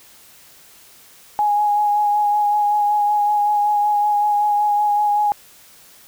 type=tone with vibrato; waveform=sine; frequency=830.6 Hz; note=G#5; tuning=in tune; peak=-14 dBFS; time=1.39-5.32 s; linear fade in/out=0 ms; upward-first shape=sine; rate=5.3 Hz; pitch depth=18 cents each way; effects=white hiss -47 dBFS RMS until 6.07 s